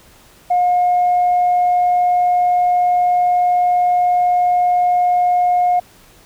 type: tone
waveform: sine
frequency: 716 Hz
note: F5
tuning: 43 cents sharp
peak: -10 dBFS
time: 0.5-5.8 s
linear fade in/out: 10 ms
effects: tanh soft clip ceiling -8 dBFS + pink hiss -47 dBFS RMS until 6.25 s